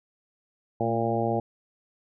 harmonic tone with a mistuned harmonic, 115.4 Hz, A#2, 17 cents flat, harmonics 1 / 2 / 3 / 4 / 5 / 6 / 7, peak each -31 / -31 / -31 / -31 / -31 / -31 / -31 dBFS, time 0.8-1.4 s, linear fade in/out 5 ms, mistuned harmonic 2, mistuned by -34 cents, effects none

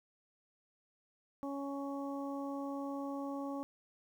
harmonic tone, 278.6 Hz, C#4, 9 cents sharp, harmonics 1 / 2 / 3 / 4, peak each -39 / -44 / -47 / -48 dBFS, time 1.43-3.63 s, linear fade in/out 0 ms, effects 11-bit

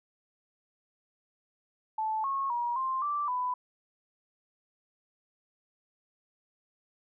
sine tone with pitch steps, 873 / 1092 / 955 / 1051 / 1170 / 997 Hz, A5 / C#6 / A#5 / C6 / D6 / B5, -14 / -26 / +42 / +7 / -7 / +16 cents, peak -28 dBFS, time 1.98-3.54 s, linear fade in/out 5 ms, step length 260 ms, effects none

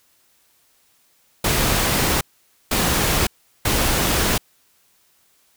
pink noise bursts at uneven times, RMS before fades -19 dBFS, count 3, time 1.44-2.21 / 2.71-3.27 / 3.65-4.38 s, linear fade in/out 5 ms, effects white hiss -60 dBFS RMS until 5.56 s

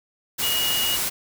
sine tone in noise, 2886 Hz, F#7, 44 cents flat, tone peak -23 dBFS, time 0.42-0.97 s, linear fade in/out 20 ms, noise white, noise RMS -25 dBFS, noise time 0.38-1.1 s, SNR -1 dB, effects none

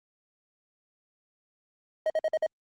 triangle tone bursts, 630 Hz, D#5, 21 cents sharp, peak -21 dBFS, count 5, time 2.06-2.464 s, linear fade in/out 2 ms, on 40 ms, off 51 ms, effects Opus 32 kbps

